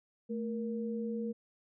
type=tone pair together; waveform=sine; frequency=220.4 / 470.5 Hz; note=A3 / A#4; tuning=+3 / +16 cents; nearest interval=octave + minor second; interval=1313 cents; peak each=-35 / -38 dBFS; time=0.29-1.33 s; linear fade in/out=20 ms; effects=none